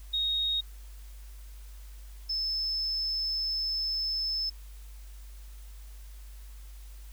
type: tone pair in turn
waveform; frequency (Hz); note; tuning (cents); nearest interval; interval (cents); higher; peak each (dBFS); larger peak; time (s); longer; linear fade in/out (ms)
sine; 3745 / 5244; A#7 / E8; +7 / -10; tritone; 583; second; -26 / -28; first; 0.13-0.61 / 2.29-4.5; second; 10
effects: added 50 Hz sine -43 dBFS peak until 7.12 s + white hiss -58 dBFS RMS until 7.12 s